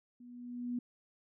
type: tone with level ramp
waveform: sine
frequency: 243.8 Hz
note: B3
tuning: 22 cents flat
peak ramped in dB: -51 to -32 dBFS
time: 0.2-0.79 s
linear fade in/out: 5 ms
effects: none